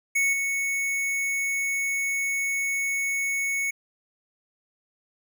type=tone with level steps; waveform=square; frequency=2213 Hz; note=C#7; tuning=3 cents flat; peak=-21 / -25 dBFS; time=0.15-3.71 s; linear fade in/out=10 ms; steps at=0.33 s; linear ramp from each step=2 ms; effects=none